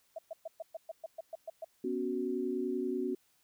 sine tone bursts, 652 Hz, E5, 19 cents flat, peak -37 dBFS, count 11, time 0.16-1.646 s, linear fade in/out 5 ms, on 26 ms, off 120 ms
sine chord, B suspended second, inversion none, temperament equal, 246.9 / 277.2 / 370 Hz, B3 / C#4 / F#4, 0 / 0 / 0 cents, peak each -37 / -37 / -34 dBFS, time 1.84-3.15 s, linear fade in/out 5 ms
effects white hiss -71 dBFS RMS until 3.43 s

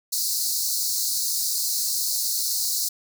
pink high-pass noise, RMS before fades -25 dBFS, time 0.12-2.89 s, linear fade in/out 10 ms, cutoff 4100 Hz, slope 96 dB/octave, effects none

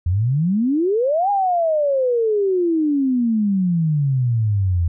sine exponential two-way sweep, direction up then down, 82.41 to 823 to 82.41 Hz, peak -15 dBFS, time 0.06-4.88 s, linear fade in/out 5 ms, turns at 1.3 s, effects none

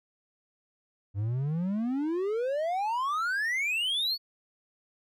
triangle exponential sweep, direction up, 96.4 to 4519 Hz, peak -25 dBFS, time 1.14-4.18 s, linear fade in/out 50 ms, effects none

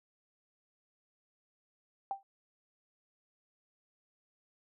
sine tone with exponential decay, 785 Hz, G5, 2 cents sharp, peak -29 dBFS, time 2.11-2.23 s, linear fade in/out 1 ms, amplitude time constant 25 ms, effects none

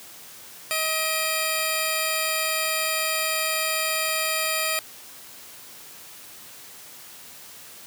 10% pulse tone pair together, 634.4 / 2395 Hz, D#5 / D7, +33 / +33 cents, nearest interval octave + major seventh, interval 2300 cents, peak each -17 dBFS, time 0.71-4.79 s, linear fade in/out 0 ms, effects white hiss -44 dBFS RMS until 7.86 s + high-pass 80 Hz 12 dB/octave

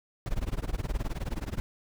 brown noise with tremolo, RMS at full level -28 dBFS, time 0.26-1.6 s, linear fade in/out 0 ms, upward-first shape sine, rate 19 Hz, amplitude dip 95%, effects none

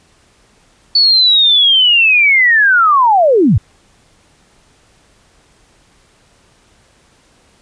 sine linear sweep, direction down, 4486 to 75.6 Hz, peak -6 dBFS, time 0.95-3.58 s, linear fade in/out 5 ms, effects pink hiss -51 dBFS RMS until 7.61 s + resampled to 22050 Hz

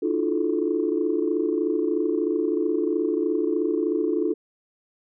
sine tone cluster, 301.6 / 334.9 / 358 / 433.6 Hz, D4 / E4 / F4 / A4, +46 / +27 / +43 / -25 cents, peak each -26 dBFS, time 0.02-4.34 s, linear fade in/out 10 ms, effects tanh soft clip ceiling -11 dBFS

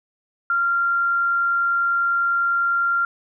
sine tone, 1385 Hz, F6, 15 cents flat, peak -17 dBFS, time 0.5-3.05 s, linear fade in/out 2 ms, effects none

